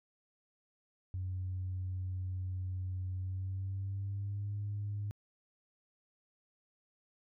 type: tone with pitch glide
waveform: sine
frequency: 92.5 to 102.64 Hz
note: F#2 to G#2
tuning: 0 to -20 cents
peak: -34 dBFS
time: 1.14-5.11 s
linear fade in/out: 0 ms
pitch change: +180 cents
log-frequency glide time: 3.15-4.56 s
effects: tanh soft clip ceiling -31 dBFS